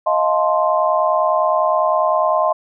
sine chord, F dominant seventh, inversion third, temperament just, 628.6 / 698.5 / 873.1 / 1047.7 Hz, Eb5 / F5 / A5 / C6, +18 / 0 / -14 / +2 cents, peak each -17 / -20 / -23 / -18 dBFS, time 0.06-2.53 s, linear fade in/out 10 ms, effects none

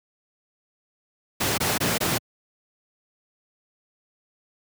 pink noise bursts, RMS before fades -23 dBFS, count 4, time 1.4-2.183 s, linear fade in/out 10 ms, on 180 ms, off 21 ms, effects high-pass 100 Hz 12 dB/octave

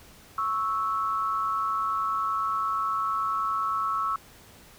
sine tone pair together, 1105.8 / 1315 Hz, C#6 / E6, -5 / -5 cents, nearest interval minor third, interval 300 cents, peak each -28 / -27 dBFS, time 0.38-4.16 s, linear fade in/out 2 ms, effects pink hiss -52 dBFS RMS until 4.78 s

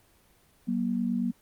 sine tone pair together, 189.18 / 238.2 Hz, F#3 / A#3, +39 / +38 cents, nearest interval major third, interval 399 cents, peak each -30 / -27 dBFS, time 0.67-1.32 s, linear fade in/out 20 ms, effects pink hiss -62 dBFS RMS until 1.41 s + Opus 24 kbps

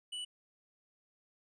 square tone, 2960 Hz, F#7, in tune, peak -39 dBFS, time 0.12-0.25 s, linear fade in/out 10 ms, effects resampled to 22050 Hz

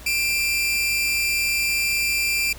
sawtooth tone pair together, 2375 / 2637 Hz, D7 / E7, +19 / 0 cents, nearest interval major second, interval 181 cents, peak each -17 / -26 dBFS, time 0.06-2.53 s, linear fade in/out 5 ms, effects added 60 Hz sine -41 dBFS peak until 2.58 s + pink hiss -43 dBFS RMS until 2.58 s

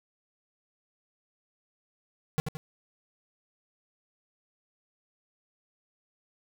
square tone with echo, 155.1 Hz, D#3, 5 cents flat, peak -24 dBFS, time 2.38-2.4 s, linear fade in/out 0 ms, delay 85 ms, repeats 2, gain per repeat -6 dB, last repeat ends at 2.57 s, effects none

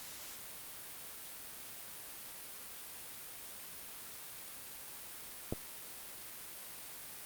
clicks, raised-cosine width 2 ms, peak -21 / -30 dBFS, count 2, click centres 5.525 / 5.534 s, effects white hiss -48 dBFS RMS until 7.25 s + Opus 48 kbps

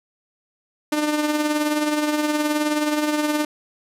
sawtooth tone with tremolo, 300.4 Hz, D4, 39 cents sharp, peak -13 dBFS, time 0.92-3.45 s, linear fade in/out 5 ms, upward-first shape triangle, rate 19 Hz, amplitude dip 55%, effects resampled to 32000 Hz

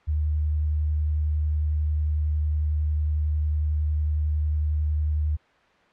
sine tone with vibrato, 75.9 Hz, D#2, 42 cents flat, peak -21 dBFS, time 0.07-5.37 s, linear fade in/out 20 ms, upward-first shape square, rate 11 Hz, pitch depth 10 cents each way, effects white hiss -58 dBFS RMS until 5.92 s + low-pass 2000 Hz 12 dB/octave

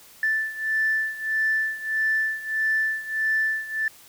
sine beating tone pair, 1760 / 1761.6 Hz, A6 / A6, 0 / +2 cents, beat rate 1.6 Hz, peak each -23 / -26 dBFS, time 0.23-3.88 s, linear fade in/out 2 ms, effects tanh soft clip ceiling -14 dBFS + white hiss -50 dBFS RMS until 4.08 s

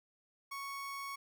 30% pulse tone, 1108.7 Hz, C#6, in tune, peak -38 dBFS, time 0.51-1.16 s, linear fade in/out 10 ms, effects 12-bit

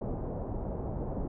pink low-pass noise, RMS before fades -35 dBFS, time 0.01-1.28 s, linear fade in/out 10 ms, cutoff 760 Hz, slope 24 dB/octave, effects none

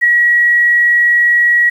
sine tone with ADSR envelope, 1915 Hz, A#6, 46 cents sharp, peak -5 dBFS, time 0.01-1.7 s, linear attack 28 ms, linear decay 10 ms, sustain -2 dB, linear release 12 ms, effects 7-bit

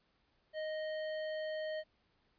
sine tone with hard clipping, 622.3 Hz, D#5, in tune, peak -39 dBFS, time 0.53-1.84 s, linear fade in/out 50 ms, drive 15 dB, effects pink hiss -75 dBFS RMS until 2.38 s + resampled to 11025 Hz

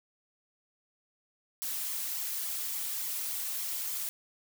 blue noise with flanger, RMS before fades -35 dBFS, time 1.62-4.09 s, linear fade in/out 0 ms, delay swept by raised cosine 0.9 to 3.4 ms, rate 3.5 Hz, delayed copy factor +0.55, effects none

